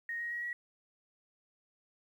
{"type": "tone with pitch steps", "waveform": "sine", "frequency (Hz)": [1864.7, 1883.1, 1901.7, 1920.4], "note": ["A#6", "A#6", "A#6", "B6"], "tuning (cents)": [0, 17, 34, -49], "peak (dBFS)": -35, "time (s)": [0.09, 0.53], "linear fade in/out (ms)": 2, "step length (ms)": 110, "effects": ["11-bit"]}